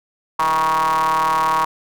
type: ring-modulated tone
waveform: square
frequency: 77.78 Hz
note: D#2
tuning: in tune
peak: -13 dBFS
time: 0.39-1.65 s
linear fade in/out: 5 ms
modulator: 1030 Hz
effects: none